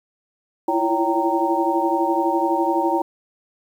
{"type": "tone cluster", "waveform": "sine", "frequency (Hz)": [330.2, 342.1, 561, 778, 925], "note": ["E4", "F4", "C#5", "G5", "A#5"], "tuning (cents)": [3, -36, 21, -13, -14], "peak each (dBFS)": [-23, -24, -26, -24, -22], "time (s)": [0.68, 3.02], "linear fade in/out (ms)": 5, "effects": ["8-bit"]}